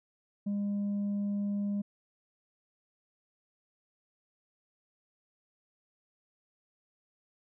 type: tone with tanh clipping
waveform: sine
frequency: 202.8 Hz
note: G#3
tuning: 41 cents flat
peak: -30 dBFS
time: 0.46-1.82 s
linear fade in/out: 10 ms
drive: 2 dB
effects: none